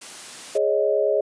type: high-pass noise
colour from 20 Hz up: white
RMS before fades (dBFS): -38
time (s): 0.01-0.58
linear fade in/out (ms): 10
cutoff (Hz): 160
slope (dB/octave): 12
type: chord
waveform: sine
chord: Ab suspended fourth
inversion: none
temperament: just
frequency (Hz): 415.3 / 553.7 / 623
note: Ab4 / Db5 / Eb5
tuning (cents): 0 / -2 / +2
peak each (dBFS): -22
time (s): 0.55-1.21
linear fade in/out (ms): 5
effects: resampled to 22050 Hz